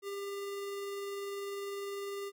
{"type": "tone with tremolo", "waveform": "square", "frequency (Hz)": 399.6, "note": "G4", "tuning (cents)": 33, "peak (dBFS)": -37, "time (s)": [0.02, 2.32], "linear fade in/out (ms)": 50, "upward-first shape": "triangle", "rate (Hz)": 20, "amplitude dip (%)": 25, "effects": []}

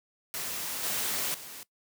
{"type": "noise with level steps", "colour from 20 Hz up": "white", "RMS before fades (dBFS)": [-35, -31, -44], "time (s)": [0.34, 1.63], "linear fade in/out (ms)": 0, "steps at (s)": [0.83, 1.34], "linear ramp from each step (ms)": 5, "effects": ["noise-tail reverb RT60 0.1 s tail -20 dB re dry", "high-pass 100 Hz 12 dB/octave"]}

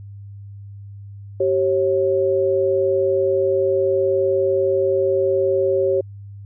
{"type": "tone pair together", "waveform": "sine", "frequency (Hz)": [384.6, 543.9], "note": ["G4", "C#5"], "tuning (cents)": [-33, -33], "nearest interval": "tritone", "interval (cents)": 600, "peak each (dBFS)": -18, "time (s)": [1.4, 6.01], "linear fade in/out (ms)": 5, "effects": ["added 100 Hz sine -34 dBFS peak until 6.45 s"]}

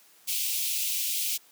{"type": "high-pass noise", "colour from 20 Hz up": "white", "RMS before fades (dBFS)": -29, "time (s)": [0.27, 1.38], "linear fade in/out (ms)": 20, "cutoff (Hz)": 2400, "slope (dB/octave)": 48, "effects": ["white hiss -58 dBFS RMS until 1.51 s", "high-pass 200 Hz 12 dB/octave"]}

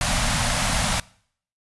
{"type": "band-stop noise", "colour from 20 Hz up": "pink", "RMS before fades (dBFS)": -22, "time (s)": [0.01, 1], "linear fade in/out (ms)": 2, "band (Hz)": [250, 570], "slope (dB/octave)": 48, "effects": ["noise-tail reverb RT60 0.6 s tail -23 dB re dry", "resampled to 24000 Hz"]}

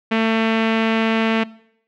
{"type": "tone with low-pass filter", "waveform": "sawtooth", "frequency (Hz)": 223.7, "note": "A3", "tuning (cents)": 29, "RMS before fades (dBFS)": -18, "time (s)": [0.11, 1.44], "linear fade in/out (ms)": 10, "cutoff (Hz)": 2600, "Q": 2.3, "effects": ["noise-tail reverb RT60 0.7 s tail -21 dB re dry"]}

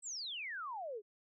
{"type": "exponential sweep", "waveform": "sine", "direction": "down", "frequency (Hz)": [8250, 392], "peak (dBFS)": -40, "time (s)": [0.02, 1.02], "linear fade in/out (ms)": 50, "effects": []}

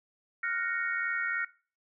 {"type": "chord", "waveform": "sine", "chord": "Gb major seventh", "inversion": "third", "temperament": "equal", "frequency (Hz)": [1396.9, 1480, 1864.7, 2217], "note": ["F6", "Gb6", "Bb6", "Db7"], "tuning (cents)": [0, 0, 0, 0], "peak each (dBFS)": [-34, -37, -33, -37], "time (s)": [0.43, 1.45], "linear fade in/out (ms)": 5, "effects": ["noise-tail reverb RT60 0.4 s tail -20 dB re dry"]}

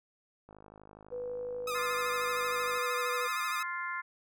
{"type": "click train", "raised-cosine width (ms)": 1, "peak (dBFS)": -38, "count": 120, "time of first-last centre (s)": [0.49, 2.774], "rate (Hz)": 52.1}
{"type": "tone", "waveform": "sine", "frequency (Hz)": 492.9, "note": "B4", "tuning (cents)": -3, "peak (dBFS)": -35, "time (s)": [1.11, 3.28], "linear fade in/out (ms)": 20}
{"type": "tone with vibrato", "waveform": "sawtooth", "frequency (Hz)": 1244.5, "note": "D#6", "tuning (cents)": 0, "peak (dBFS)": -30, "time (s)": [1.67, 3.63], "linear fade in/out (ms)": 5, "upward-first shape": "sine", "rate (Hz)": 13, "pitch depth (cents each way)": 64}
{"type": "harmonic tone", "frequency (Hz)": 349.2, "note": "F4", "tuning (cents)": 0, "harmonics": [3, 4, 5, 6], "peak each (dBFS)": [-38, -39, -40, -41], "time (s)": [1.74, 4.02], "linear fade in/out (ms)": 20}
{"effects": []}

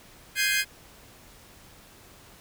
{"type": "chord", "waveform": "sawtooth", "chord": "Ab major seventh", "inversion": "third", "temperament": "equal", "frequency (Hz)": [1568, 1661.2, 2093, 2489], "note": ["G6", "Ab6", "C7", "Eb7"], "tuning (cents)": [0, 0, 0, 0], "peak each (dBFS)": -25, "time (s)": [0.35, 0.65], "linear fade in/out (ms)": 50, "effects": ["pink hiss -52 dBFS RMS until 2.4 s"]}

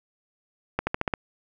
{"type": "accelerating click train", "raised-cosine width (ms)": 0.5, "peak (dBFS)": -9, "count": 6, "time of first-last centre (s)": [0.79, 1.138], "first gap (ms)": 80, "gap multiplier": 0.93, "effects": []}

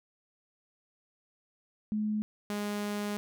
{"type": "tone pair in turn", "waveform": ["sine", "sawtooth"], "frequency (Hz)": [212.8, 206.5], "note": ["G#3", "G#3"], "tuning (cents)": [42, -10], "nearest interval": "minor second", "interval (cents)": 52, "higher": "first", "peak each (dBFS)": -28, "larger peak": "neither", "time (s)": [[1.92, 2.22], [2.5, 3.17]], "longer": "second", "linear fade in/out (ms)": 0, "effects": []}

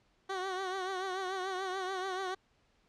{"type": "tone with vibrato", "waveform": "15% pulse", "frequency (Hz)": 376.5, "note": "F#4", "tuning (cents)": 30, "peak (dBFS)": -28, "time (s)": [0.29, 2.35], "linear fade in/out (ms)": 10, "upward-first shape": "triangle", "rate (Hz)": 6.9, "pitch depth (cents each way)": 75, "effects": ["pink hiss -71 dBFS RMS until 2.88 s", "low-pass 5000 Hz 12 dB/octave"]}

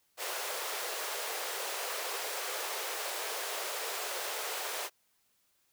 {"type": "high-pass noise", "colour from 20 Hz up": "pink", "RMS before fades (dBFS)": -37, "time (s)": [0.17, 4.9], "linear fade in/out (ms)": 50, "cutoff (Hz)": 410, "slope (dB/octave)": 48, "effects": ["white hiss -73 dBFS RMS until 5.72 s"]}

